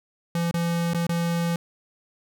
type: tone with dropouts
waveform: square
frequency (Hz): 169.8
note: F3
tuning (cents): -48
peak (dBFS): -23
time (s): 0.35-1.56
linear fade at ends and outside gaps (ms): 2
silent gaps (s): 0.512-0.541 / 0.935-0.945 / 1.068-1.092
effects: none